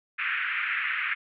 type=band-pass noise; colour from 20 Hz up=pink; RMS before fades=-29 dBFS; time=0.18-1.15 s; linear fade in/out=20 ms; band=1400 to 2600 Hz; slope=48 dB/octave; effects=none